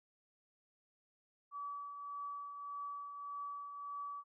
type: tone with tremolo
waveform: sine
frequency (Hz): 1146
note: D6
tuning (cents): -43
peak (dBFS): -40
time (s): 1.51-4.24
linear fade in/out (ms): 50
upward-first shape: triangle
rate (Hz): 1.7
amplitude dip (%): 50
effects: none